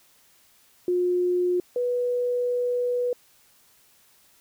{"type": "tone pair in turn", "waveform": "sine", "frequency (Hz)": [357.8, 490.5], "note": ["F4", "B4"], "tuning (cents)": [42, -12], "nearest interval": "perfect fourth", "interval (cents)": 546, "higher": "second", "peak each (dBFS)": [-20, -22], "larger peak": "first", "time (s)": [[0.88, 1.6], [1.76, 3.13]], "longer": "second", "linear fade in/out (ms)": 2, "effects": ["white hiss -59 dBFS RMS until 4.4 s"]}